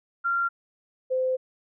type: tone pair in turn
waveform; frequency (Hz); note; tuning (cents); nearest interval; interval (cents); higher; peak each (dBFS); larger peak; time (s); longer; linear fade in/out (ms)
sine; 1382 / 515.6; F6 / C5; -19 / -26; octave + perfect fourth; 1707; first; -22; neither; 0.24-0.49 / 1.1-1.37; second; 20
effects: none